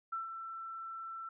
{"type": "tone with ADSR envelope", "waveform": "sine", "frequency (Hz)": 1338, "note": "E6", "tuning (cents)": 25, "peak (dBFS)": -34, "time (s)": [0.12, 1.29], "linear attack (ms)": 10, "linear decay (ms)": 140, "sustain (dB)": -7, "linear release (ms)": 4, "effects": []}